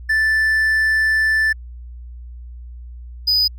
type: tone pair in turn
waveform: triangle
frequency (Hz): 1760 / 4978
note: A6 / D#8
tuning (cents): 0 / 0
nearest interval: octave + tritone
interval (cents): 1800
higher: second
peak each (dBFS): -12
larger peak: neither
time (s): 0.09-1.53 / 3.27-3.48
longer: first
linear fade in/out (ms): 10
effects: added 60 Hz sine -32 dBFS peak until 3.58 s